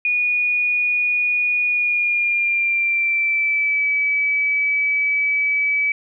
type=tone with pitch glide; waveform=sine; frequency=2455 to 2291 Hz; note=D#7 to D7; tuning=-24 to -44 cents; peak=-16 dBFS; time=0.05-5.92 s; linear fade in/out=2 ms; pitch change=-120 cents; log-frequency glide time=1.68-3.87 s; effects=none